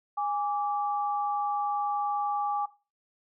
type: tone pair together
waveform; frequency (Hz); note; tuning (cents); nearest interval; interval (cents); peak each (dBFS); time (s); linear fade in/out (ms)
sine; 822.4 / 1163; G#5 / D6; -17 / -17; tritone; 600; -28 / -32; 0.17-2.66; 10
effects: noise-tail reverb RT60 0.3 s tail -17 dB re dry